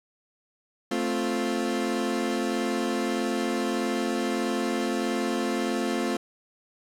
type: chord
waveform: 30% pulse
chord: F major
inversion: first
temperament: equal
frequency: 220 / 261.6 / 349.2 Hz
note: A3 / C4 / F4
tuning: 0 / 0 / 0 cents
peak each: -27 dBFS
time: 0.91-6.17 s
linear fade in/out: 5 ms
effects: low-pass 10000 Hz 12 dB/octave + 9-bit

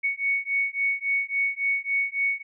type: beating tone pair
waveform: sine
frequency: 2222 / 2225.6 Hz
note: C#7 / C#7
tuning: +4 / +6 cents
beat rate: 3.6 Hz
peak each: -26 dBFS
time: 0.03-2.43 s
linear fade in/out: 20 ms
effects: none

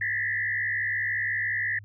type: tone with frequency modulation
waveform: sine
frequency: 1864.7 Hz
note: A#6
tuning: in tune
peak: -25 dBFS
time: 0.01-1.79 s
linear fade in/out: 5 ms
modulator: 65.7 Hz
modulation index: 2.1
effects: added 102 Hz sine -44 dBFS peak until 1.84 s

